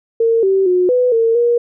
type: tone with pitch steps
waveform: sine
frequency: 457 / 385.7 / 362.2 / 498 / 455.6 / 475.6 Hz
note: A#4 / G4 / F#4 / B4 / A#4 / A#4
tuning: -34 / -28 / -37 / +14 / -40 / +35 cents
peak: -10 dBFS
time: 0.2-1.58 s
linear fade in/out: 5 ms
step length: 230 ms
effects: none